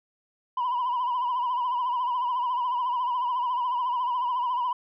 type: tone with vibrato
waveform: sine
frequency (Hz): 987.8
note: B5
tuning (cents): 0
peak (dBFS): -22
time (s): 0.57-4.73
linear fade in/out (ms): 5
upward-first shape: triangle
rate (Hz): 14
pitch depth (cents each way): 89
effects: tanh soft clip ceiling -22 dBFS